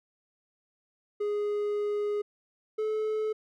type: tone pair in turn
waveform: triangle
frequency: 414.6 / 432.3 Hz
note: G#4 / A4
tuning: -3 / -31 cents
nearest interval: minor second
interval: 72 cents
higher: second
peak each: -25 dBFS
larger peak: neither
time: 1.2-2.22 / 2.78-3.33 s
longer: first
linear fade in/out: 10 ms
effects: none